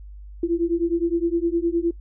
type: beating tone pair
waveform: sine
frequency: 334.3 / 344 Hz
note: E4 / F4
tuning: +24 / -26 cents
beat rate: 9.7 Hz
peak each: -22 dBFS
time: 0.43-1.91 s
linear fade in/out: 5 ms
effects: noise-tail reverb RT60 0.1 s tail -21 dB re dry + added 50 Hz sine -37 dBFS peak until 2 s